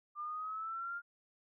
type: linear sweep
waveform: sine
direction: up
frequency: 1188 to 1412 Hz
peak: -38 dBFS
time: 0.15-1.02 s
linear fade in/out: 50 ms
effects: none